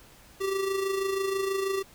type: tone with amplitude modulation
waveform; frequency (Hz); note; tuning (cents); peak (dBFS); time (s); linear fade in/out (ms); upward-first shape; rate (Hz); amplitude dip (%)
square; 388.6; G4; -15; -25; 0.4-1.83; 20; sine; 26.2; 50
effects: pink hiss -54 dBFS RMS until 1.94 s